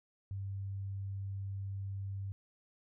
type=tone; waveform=sine; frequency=98 Hz; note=G2; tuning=in tune; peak=-37 dBFS; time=0.31-2.32 s; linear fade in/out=0 ms; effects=none